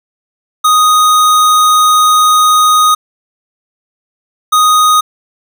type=tone pair in turn; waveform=square; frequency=1244.5 / 1244.5 Hz; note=D#6 / D#6; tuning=0 / 0 cents; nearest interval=unison; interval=0 cents; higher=neither; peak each=-6 dBFS; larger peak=neither; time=0.64-2.95 / 4.52-5.01 s; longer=first; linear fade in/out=10 ms; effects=none